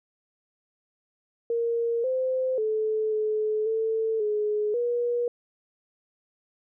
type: tone with pitch steps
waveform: sine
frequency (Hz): 466.1 / 517 / 434.2 / 429.7 / 444.7 / 421.3 / 480.3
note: A#4 / C5 / A4 / A4 / A4 / G#4 / B4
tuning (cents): 0 / -21 / -23 / -41 / +18 / +25 / -48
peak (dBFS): -23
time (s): 1.5-5.28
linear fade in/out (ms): 2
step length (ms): 540
effects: none